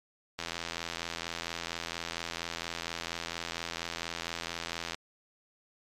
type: click train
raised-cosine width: 0.2 ms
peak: -17 dBFS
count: 385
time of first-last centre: 0.39-4.945 s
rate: 84.3 Hz
effects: MP3 96 kbps